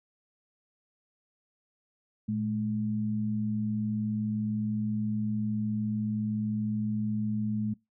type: tone pair together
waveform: sine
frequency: 113.3 / 212.8 Hz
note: A#2 / G#3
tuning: -49 / +42 cents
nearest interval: major seventh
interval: 1091 cents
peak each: -34 / -28 dBFS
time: 2.28-7.74 s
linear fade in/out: 10 ms
effects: noise-tail reverb RT60 0.2 s tail -23 dB re dry